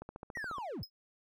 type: click train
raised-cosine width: 1 ms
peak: -30 dBFS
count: 9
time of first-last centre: 0.02-0.583 s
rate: 14.2 Hz
type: linear sweep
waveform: triangle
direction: down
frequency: 1975.5 to 51.1 Hz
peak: -36 dBFS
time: 0.35-0.83 s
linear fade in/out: 5 ms
type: tone with exponential decay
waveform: square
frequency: 5110 Hz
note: D#8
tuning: 45 cents sharp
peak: -38 dBFS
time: 0.83-0.9 s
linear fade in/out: 2 ms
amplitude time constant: 15 ms
effects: none